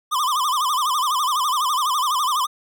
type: tone with vibrato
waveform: square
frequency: 1110 Hz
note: C#6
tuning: 2 cents sharp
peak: -19 dBFS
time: 0.11-2.47 s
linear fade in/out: 20 ms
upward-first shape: sine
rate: 12 Hz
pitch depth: 190 cents each way
effects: none